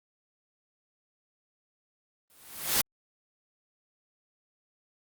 white noise with exponential growth, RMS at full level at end -22 dBFS, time 2.3-2.81 s, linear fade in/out 0 ms, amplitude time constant 110 ms, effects Opus 24 kbps

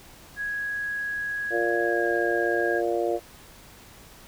sine tone with pitch glide, 1661.2 to 1635.5 Hz, G#6 to G#6, 0 to -27 cents, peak -27 dBFS, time 0.36-2.82 s, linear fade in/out 50 ms, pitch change -27 cents, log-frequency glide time 1.78-2.07 s
harmonic tone, 116.54 Hz, A#2, in tune, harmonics 3 / 4 / 5 / 6, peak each -27 / -28 / -29 / -30 dBFS, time 1.5-3.2 s, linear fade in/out 50 ms
effects pink hiss -49 dBFS RMS until 4.27 s

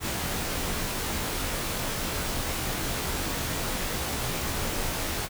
pink noise with comb filter, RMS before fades -30 dBFS, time 0-5.29 s, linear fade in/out 50 ms, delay 20 ms, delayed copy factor -0.75, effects none

